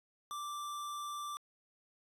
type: tone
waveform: square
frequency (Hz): 1174.7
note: D6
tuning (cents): 0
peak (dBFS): -40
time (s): 0.31-1.37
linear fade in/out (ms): 0
effects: resampled to 32000 Hz